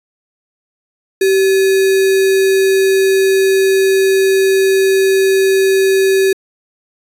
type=tone with sample-and-hold; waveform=sine; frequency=385 Hz; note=G4; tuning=31 cents flat; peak=-8 dBFS; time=1.21-6.33 s; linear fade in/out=5 ms; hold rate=2100 Hz; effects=resampled to 32000 Hz